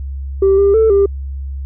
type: tone with pitch steps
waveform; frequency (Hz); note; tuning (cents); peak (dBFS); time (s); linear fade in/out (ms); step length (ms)
sine; 389.3 / 398.2 / 443.2 / 397.4; G4 / G4 / A4 / G4; -12 / +27 / +13 / +24; -6; 0.42-1.06; 5; 160
effects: tanh soft clip ceiling -5 dBFS + added 68 Hz sine -21 dBFS peak until 1.65 s